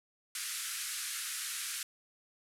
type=band-pass noise; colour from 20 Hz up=white; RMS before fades=-39 dBFS; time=0.35-1.83 s; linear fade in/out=2 ms; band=1300 to 12000 Hz; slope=48 dB/octave; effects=none